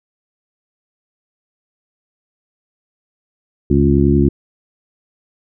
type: harmonic tone with a mistuned harmonic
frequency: 70.6 Hz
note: C#2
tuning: 32 cents sharp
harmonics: 1 / 2 / 3 / 4 / 5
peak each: -16 / -16 / -16 / -16 / -16 dBFS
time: 3.7-4.29 s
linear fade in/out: 5 ms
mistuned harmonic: 1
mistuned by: +79 cents
effects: none